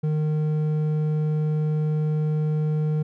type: tone with hard clipping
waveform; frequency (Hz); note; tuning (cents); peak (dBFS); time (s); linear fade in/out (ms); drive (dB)
sine; 153.3; D#3; -25; -22; 0.03-3.03; 10; 6
effects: none